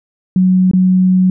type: tone with dropouts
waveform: sine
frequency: 185 Hz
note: F#3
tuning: in tune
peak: -7 dBFS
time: 0.36-1.3 s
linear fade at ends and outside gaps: 2 ms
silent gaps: 0.713-0.734 s
effects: none